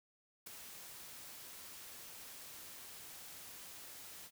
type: noise with ADSR envelope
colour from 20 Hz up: white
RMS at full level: -45 dBFS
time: 0.46-4.31 s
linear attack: 12 ms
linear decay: 4 ms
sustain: -7 dB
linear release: 55 ms
effects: none